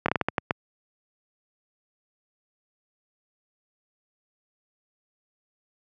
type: slowing click train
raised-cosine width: 0.5 ms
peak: -7 dBFS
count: 8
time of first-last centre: 0.06-0.509 s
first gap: 24 ms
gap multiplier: 1.32
effects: high-pass 100 Hz 12 dB/octave